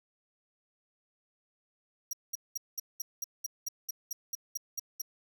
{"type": "tone bursts", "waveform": "sawtooth", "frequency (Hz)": 5710, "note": "F8", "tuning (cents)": 37, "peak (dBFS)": -30, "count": 14, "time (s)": [2.11, 5.018], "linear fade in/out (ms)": 5, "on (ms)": 22, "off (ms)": 200, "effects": []}